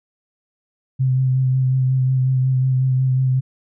sine tone with vibrato, 130.1 Hz, C3, 9 cents flat, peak -14 dBFS, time 0.99-3.41 s, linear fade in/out 20 ms, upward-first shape sine, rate 5.5 Hz, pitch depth 21 cents each way, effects none

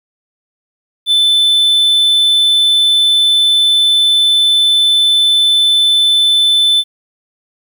triangle tone, 3520 Hz, A7, in tune, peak -6 dBFS, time 1.06-6.84 s, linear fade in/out 50 ms, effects 8-bit

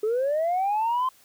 sine linear sweep, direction up, 415.3 to 1046.5 Hz, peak -20 dBFS, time 0.03-1.09 s, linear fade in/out 5 ms, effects tanh soft clip ceiling -19 dBFS + white hiss -57 dBFS RMS until 1.24 s

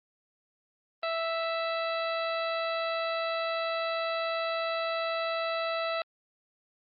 harmonic tone, 659.3 Hz, E5, in tune, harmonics 1 / 2 / 3 / 4 / 5 / 6 / 7, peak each -31 / -34 / -40 / -39 / -48 / -40 / -49 dBFS, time 1.03-6.02 s, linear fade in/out 2 ms, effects Opus 32 kbps

